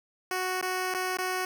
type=tone with dropouts; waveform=10% pulse; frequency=369.6 Hz; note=F#4; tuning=2 cents flat; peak=-20 dBFS; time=0.31-1.45 s; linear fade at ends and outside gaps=2 ms; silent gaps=0.613-0.626 / 0.94-0.946 / 1.171-1.186 s; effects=none